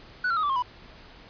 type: tone with pitch steps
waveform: triangle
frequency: 1480 / 1365 / 1259 / 1161.2 / 1071 / 987.8 Hz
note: F#6 / F6 / D#6 / D6 / C6 / B5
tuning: 0 / -40 / +20 / -20 / +40 / 0 cents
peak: -21 dBFS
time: 0.24-0.624 s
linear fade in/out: 5 ms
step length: 64 ms
effects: pink hiss -49 dBFS RMS until 1.29 s + resampled to 11025 Hz